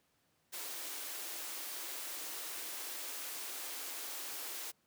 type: high-pass noise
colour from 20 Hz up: white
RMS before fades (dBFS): -43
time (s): 0.52-4.72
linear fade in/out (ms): 20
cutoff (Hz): 270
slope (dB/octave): 96
effects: pink hiss -75 dBFS RMS until 4.86 s + high-pass 100 Hz 12 dB/octave